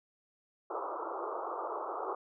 white band-pass noise, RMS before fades -38 dBFS, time 0.7-2.15 s, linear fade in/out 5 ms, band 330 to 1300 Hz, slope 96 dB/octave, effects none

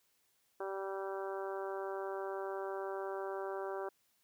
harmonic tone, 194 Hz, G3, 18 cents flat, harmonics 2 / 3 / 4 / 5 / 6 / 7 / 8, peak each -40 / -44 / -46 / -48 / -50 / -51 / -52 dBFS, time 0.6-3.89 s, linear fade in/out 5 ms, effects white hiss -75 dBFS RMS until 4.23 s + high-pass 60 Hz 12 dB/octave

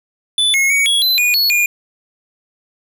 square tone with pitch steps, 3487 / 2169 / 2244 / 3341 / 4038 / 2454 / 4379 / 2426 Hz, A7 / C#7 / C#7 / G#7 / B7 / D#7 / C#8 / D#7, -16 / -38 / +21 / +10 / +38 / -25 / -22 / -44 cents, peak -12 dBFS, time 0.38-1.66 s, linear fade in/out 2 ms, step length 160 ms, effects none

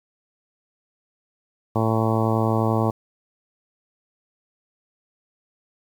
harmonic tone, 111.4 Hz, A2, 22 cents sharp, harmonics 1 / 2 / 3 / 4 / 5 / 6 / 7 / 8 / 9 / 10, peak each -22 / -25 / -27 / -28 / -29 / -30 / -30 / -31 / -32 / -32 dBFS, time 1.75-2.91 s, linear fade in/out 10 ms, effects 8-bit

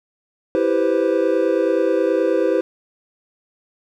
triangle chord, C major seventh, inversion first, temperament equal, 329.6 / 392 / 493.9 / 523.3 Hz, E4 / G4 / B4 / C5, 0 / 0 / 0 / 0 cents, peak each -19 dBFS, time 0.55-2.61 s, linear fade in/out 0 ms, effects none

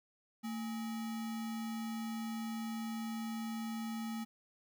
sine tone with sample-and-hold, 225 Hz, A3, 39 cents sharp, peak -37 dBFS, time 0.43-4.25 s, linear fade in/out 20 ms, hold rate 1050 Hz, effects none

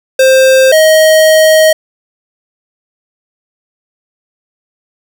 square tone pair in turn, 525 / 629.6 Hz, C5 / D#5, +6 / +20 cents, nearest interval minor third, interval 314 cents, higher second, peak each -4 dBFS, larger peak neither, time 0.19-0.72 / 0.72-1.73 s, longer second, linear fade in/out 5 ms, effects none

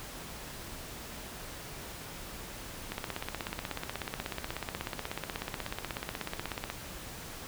click train, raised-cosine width 0.3 ms, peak -18 dBFS, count 63, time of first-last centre 2.92-6.7 s, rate 16.4 Hz, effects pink hiss -44 dBFS RMS until 7.47 s

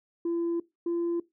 sine tone pair in turn, 339 / 341.6 Hz, E4 / F4, +49 / -38 cents, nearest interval unison, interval 13 cents, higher second, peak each -24 dBFS, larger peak neither, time 0.25-0.6 / 0.86-1.2 s, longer first, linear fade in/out 5 ms, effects noise-tail reverb RT60 0.2 s tail -20 dB re dry + tanh soft clip ceiling -24 dBFS

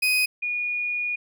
35% pulse / sine tone pair in turn, 2500 / 2446 Hz, D#7 / D#7, +8 / -30 cents, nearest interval unison, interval 38 cents, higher first, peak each -17 / -24 dBFS, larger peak first, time 0.02-0.26 / 0.42-1.16 s, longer second, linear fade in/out 10 ms, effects none

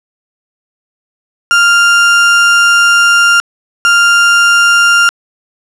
35% pulse tone bursts at uneven times, 1396.9 Hz, F6, in tune, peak -3 dBFS, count 2, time 1.51-3.4 / 3.85-5.09 s, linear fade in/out 0 ms, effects low-pass 8000 Hz 12 dB/octave

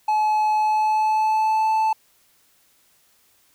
triangle tone with pitch glide, 856 to 877 Hz, A5 to A5, -48 to -6 cents, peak -15 dBFS, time 0.08-1.93 s, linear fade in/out 5 ms, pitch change +42 cents, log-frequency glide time 0.55-1.71 s, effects white hiss -60 dBFS RMS until 3.54 s

